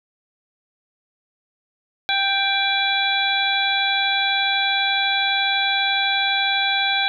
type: harmonic tone with a mistuned harmonic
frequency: 786 Hz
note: G5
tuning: 4 cents sharp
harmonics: 1 / 2 / 3 / 4 / 5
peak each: -24 / -24 / -24 / -24 / -24 dBFS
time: 2.09-7.08 s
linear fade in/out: 0 ms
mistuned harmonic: 4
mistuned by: +130 cents
effects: none